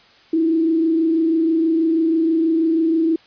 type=tone with frequency modulation; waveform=sine; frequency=325.3 Hz; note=E4; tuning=23 cents flat; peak=-14 dBFS; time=0.33-3.16 s; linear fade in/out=5 ms; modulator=26.2 Hz; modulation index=0.44; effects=white hiss -50 dBFS RMS until 3.26 s + resampled to 11025 Hz